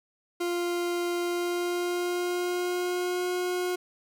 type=tone with pitch glide; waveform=40% pulse; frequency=349.2 to 360.3 Hz; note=F4 to F#4; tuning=0 to -46 cents; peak=-26 dBFS; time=0.4-3.76 s; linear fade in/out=10 ms; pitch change=+54 cents; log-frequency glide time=1.2-3.3 s; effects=11-bit